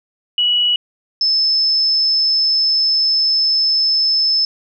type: tone pair in turn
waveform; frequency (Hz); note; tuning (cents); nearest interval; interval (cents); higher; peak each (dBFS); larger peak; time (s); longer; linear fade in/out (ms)
sine; 2931 / 5244; F#7 / E8; -17 / -10; minor seventh; 1007; second; -12; neither; 0.38-0.76 / 1.21-4.45; second; 2
effects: none